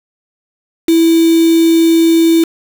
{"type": "tone with quantisation", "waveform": "sine", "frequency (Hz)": 329.6, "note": "E4", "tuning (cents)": 0, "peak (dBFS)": -6, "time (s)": [0.88, 2.44], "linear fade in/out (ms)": 5, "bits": 3, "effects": []}